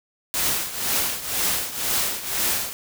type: noise with tremolo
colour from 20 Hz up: white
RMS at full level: -21 dBFS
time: 0.34-2.73 s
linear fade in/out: 0 ms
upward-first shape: triangle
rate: 2 Hz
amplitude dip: 80%
effects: none